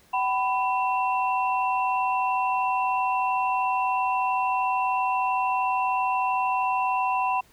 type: tone cluster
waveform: sine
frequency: 762 / 995 / 2703 Hz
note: G5 / B5 / E7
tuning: -49 / +13 / +43 cents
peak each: -26 / -24 / -32 dBFS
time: 0.13-7.41 s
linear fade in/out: 10 ms
effects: pink hiss -58 dBFS RMS until 7.52 s